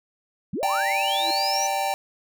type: linear sweep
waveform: sine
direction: up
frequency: 135.6 to 6050 Hz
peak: -25 dBFS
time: 0.53-1.67 s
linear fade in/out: 5 ms
type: chord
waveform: square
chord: G minor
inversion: second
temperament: equal with one note detuned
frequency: 587.3 / 784 / 908.4 Hz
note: D5 / G5 / Bb5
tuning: 0 / 0 / -45 cents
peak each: -31 / -25 / -31 dBFS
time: 0.63-1.94 s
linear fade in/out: 0 ms
type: tone with exponential growth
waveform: square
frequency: 329.6 Hz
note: E4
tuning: in tune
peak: -30 dBFS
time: 1.11-1.31 s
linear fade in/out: 5 ms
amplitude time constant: 42 ms
effects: none